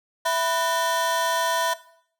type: ring-modulated tone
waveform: 35% pulse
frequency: 825 Hz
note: G#5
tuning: 12 cents flat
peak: -16 dBFS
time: 0.25-1.74 s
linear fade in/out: 10 ms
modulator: 164 Hz
effects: noise-tail reverb RT60 0.6 s tail -17 dB re dry